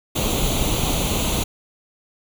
pink noise with comb filter, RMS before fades -21 dBFS, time 0.15-1.44 s, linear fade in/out 10 ms, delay 0.29 ms, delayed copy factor +0.75, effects none

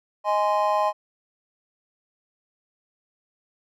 triangle chord, Ab major, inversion second, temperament just, 623 / 830.6 / 1038.3 Hz, Eb5 / Ab5 / C6, +2 / 0 / -14 cents, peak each -22 dBFS, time 0.24-0.93 s, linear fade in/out 50 ms, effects none

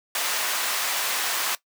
pink high-pass noise, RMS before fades -26 dBFS, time 0.15-1.55 s, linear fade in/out 2 ms, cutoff 980 Hz, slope 12 dB/octave, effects noise-tail reverb RT60 0.1 s tail -18 dB re dry

